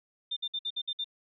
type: tone bursts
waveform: sine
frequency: 3600 Hz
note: A7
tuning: 39 cents sharp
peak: -30 dBFS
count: 7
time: 0.31-1.044 s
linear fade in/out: 10 ms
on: 56 ms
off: 57 ms
effects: none